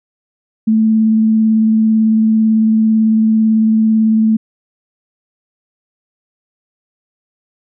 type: tone with vibrato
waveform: sine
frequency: 220 Hz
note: A3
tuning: in tune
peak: -8 dBFS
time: 0.67-4.37 s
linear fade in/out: 10 ms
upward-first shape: triangle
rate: 18 Hz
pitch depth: 17 cents each way
effects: none